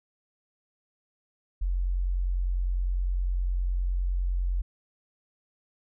sine tone, 44.95 Hz, F#1, 49 cents flat, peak -24 dBFS, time 1.61-4.62 s, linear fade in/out 10 ms, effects none

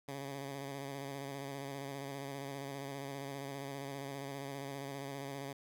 10% pulse tone with vibrato, 138.59 Hz, C#3, in tune, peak -33 dBFS, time 0.08-5.53 s, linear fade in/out 5 ms, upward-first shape square, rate 15 Hz, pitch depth 29 cents each way, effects none

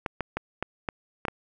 clicks, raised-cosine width 0.5 ms, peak -13 dBFS, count 7, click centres 0.062 / 0.207 / 0.37 / 0.626 / 0.888 / 1.252 / 1.283 s, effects none

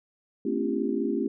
sine tone cluster, 222.1 / 260.3 / 285 / 341.6 / 395.9 Hz, A3 / C4 / C#4 / F4 / G4, +16 / -9 / +48 / -38 / +17 cents, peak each -31 dBFS, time 0.45-1.28 s, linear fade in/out 5 ms, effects none

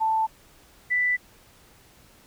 sine tone pair in turn, 883 / 1982.3 Hz, A5 / B6, +6 / +6 cents, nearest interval octave + major second, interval 1400 cents, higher second, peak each -20 dBFS, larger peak neither, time 0-0.27 / 0.9-1.17 s, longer neither, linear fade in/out 20 ms, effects pink hiss -55 dBFS RMS until 2.26 s

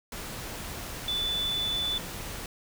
sine tone in noise, 3488 Hz, A7, 16 cents flat, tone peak -27 dBFS, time 1.08-1.98 s, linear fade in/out 2 ms, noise pink, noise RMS -38 dBFS, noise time 0.12-2.46 s, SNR +8 dB, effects none

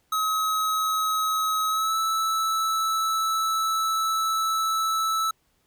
square tone with pitch glide, 1277 to 1312.1 Hz, D#6 to E6, +45 to -8 cents, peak -23 dBFS, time 0.12-5.31 s, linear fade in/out 5 ms, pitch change +47 cents, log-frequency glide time 1.69-1.96 s, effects pink hiss -68 dBFS RMS until 5.66 s

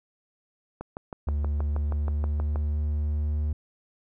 click train, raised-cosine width 1 ms, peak -21 dBFS, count 12, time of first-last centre 0.81-2.559 s, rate 6.29 Hz
triangle tone with pitch glide, 73 to 75.1 Hz, D2 to D2, -10 to +39 cents, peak -22 dBFS, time 1.27-3.53 s, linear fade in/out 5 ms, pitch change +49 cents, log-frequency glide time 1.47-3.16 s
effects none

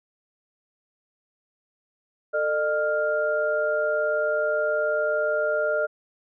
sine tone cluster, 445.3 / 607 / 1400 Hz, A4 / D#5 / F6, +21 / -43 / +4 cents, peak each -29 / -23 / -27 dBFS, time 2.33-5.87 s, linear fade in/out 20 ms, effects none

